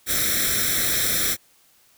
white noise with comb filter, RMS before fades -22 dBFS, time 0.06-1.37 s, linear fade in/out 50 ms, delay 0.53 ms, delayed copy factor +0.9, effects white hiss -58 dBFS RMS until 1.97 s

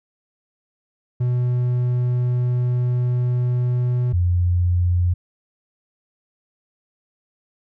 triangle / sine tone pair in turn, 123.47 / 88.47 Hz, B2 / F2, 0 / +23 cents, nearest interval tritone, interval 577 cents, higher first, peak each -15 dBFS, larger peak neither, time 1.2-4.13 / 4.13-5.14 s, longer first, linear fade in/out 10 ms, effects none

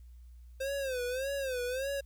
square tone with vibrato, 523.3 Hz, C5, in tune, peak -33 dBFS, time 0.6-2.01 s, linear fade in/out 10 ms, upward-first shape sine, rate 1.7 Hz, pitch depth 120 cents each way, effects added 60 Hz sine -49 dBFS peak until 2.05 s + white hiss -75 dBFS RMS until 2.05 s

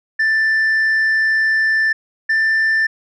sine tone pair in turn, 1769 / 1777.3 Hz, A6 / A6, +9 / +17 cents, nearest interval unison, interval 8 cents, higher second, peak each -10 dBFS, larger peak neither, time 0.19-1.93 / 2.29-2.87 s, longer first, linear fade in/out 10 ms, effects tanh soft clip ceiling -12 dBFS

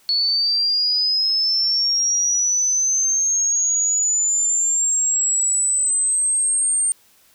sine linear sweep, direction up, 4397 to 8760 Hz, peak -16 dBFS, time 0.09-6.92 s, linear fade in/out 0 ms, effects white hiss -55 dBFS RMS until 7.34 s

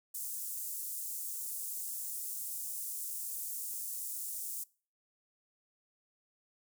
pink high-pass noise, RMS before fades -40 dBFS, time 0.14-4.64 s, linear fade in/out 10 ms, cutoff 8000 Hz, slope 24 dB/octave, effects noise-tail reverb RT60 0.4 s tail -23 dB re dry

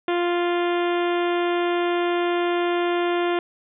harmonic tone, 349.2 Hz, F4, in tune, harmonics 1 / 2 / 3 / 4 / 5 / 6 / 7 / 8 / 9 / 10, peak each -21 / -27 / -31 / -33 / -35 / -37 / -38 / -39 / -40 / -41 dBFS, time 0.08-3.39 s, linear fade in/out 2 ms, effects none

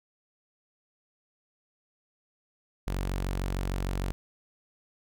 sawtooth tone, 46.56 Hz, F#1, 12 cents sharp, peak -25 dBFS, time 2.87-4.12 s, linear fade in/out 0 ms, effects none

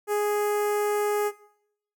sawtooth tone with notch filter, 415.3 Hz, G#4, in tune, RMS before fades -25 dBFS, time 0.07-1.32 s, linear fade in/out 50 ms, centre 3800 Hz, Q 0.5, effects noise-tail reverb RT60 0.7 s tail -19 dB re dry

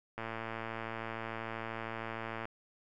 click train, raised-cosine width 0.5 ms, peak -24 dBFS, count 258, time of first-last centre 0.18-2.454 s, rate 113 Hz, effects none

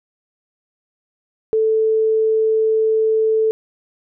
sine tone, 440 Hz, A4, in tune, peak -13 dBFS, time 1.53-3.51 s, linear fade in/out 0 ms, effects none

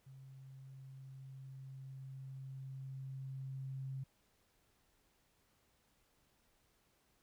sine tone with level ramp, 133.6 Hz, C3, 36 cents sharp, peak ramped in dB -53 to -40 dBFS, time 0.06-4.04 s, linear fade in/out 10 ms, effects pink hiss -75 dBFS RMS until 7.22 s

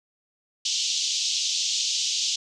white band-pass noise, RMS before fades -26 dBFS, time 0.65-2.36 s, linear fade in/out 5 ms, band 2900 to 6700 Hz, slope 48 dB/octave, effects none

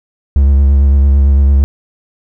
triangle tone with vibrato, 69.3 Hz, C#2, in tune, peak -3 dBFS, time 0.36-1.64 s, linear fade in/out 0 ms, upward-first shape triangle, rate 8.9 Hz, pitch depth 43 cents each way, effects none

